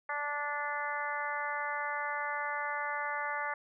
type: harmonic tone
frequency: 291.7 Hz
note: D4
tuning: 12 cents flat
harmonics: 2 / 3 / 4 / 5 / 6 / 7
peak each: -43 / -38 / -39 / -40 / -39 / -41 dBFS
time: 0.09-3.54 s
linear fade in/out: 5 ms
effects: none